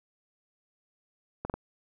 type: clicks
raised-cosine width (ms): 1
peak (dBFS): -19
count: 3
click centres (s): 1.45 / 1.498 / 1.54
effects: none